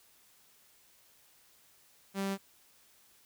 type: tone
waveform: sawtooth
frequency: 195.6 Hz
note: G3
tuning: 4 cents flat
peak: -28 dBFS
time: 2.14-2.38 s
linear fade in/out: 50 ms
effects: white hiss -64 dBFS RMS until 3.25 s